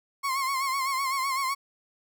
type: tone with vibrato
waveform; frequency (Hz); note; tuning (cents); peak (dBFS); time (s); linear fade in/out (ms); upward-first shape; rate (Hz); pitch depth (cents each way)
35% pulse; 1076; C6; +48; -24; 0.23-1.55; 20; sine; 7.9; 69
effects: none